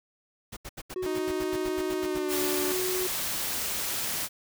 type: noise bursts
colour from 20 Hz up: pink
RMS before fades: -39 dBFS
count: 14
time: 0.52-2.193 s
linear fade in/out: 10 ms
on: 48 ms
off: 77 ms
type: tone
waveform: triangle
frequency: 369 Hz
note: F#4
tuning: 5 cents flat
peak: -27 dBFS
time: 0.96-3.07 s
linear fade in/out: 2 ms
type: tone with pitch glide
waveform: sawtooth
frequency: 311.1 to 293.8 Hz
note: D#4 to D4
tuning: 0 to +1 cents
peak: -28 dBFS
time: 1.06-2.72 s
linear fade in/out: 0 ms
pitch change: -99 cents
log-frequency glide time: 2.01-2.39 s
type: noise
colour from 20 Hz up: white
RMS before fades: -31 dBFS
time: 2.28-4.29 s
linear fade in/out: 50 ms
effects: none